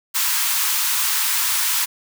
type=high-pass noise; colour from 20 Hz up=white; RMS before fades=-20 dBFS; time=0.14-1.86 s; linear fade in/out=20 ms; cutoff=860 Hz; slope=96 dB/octave; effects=none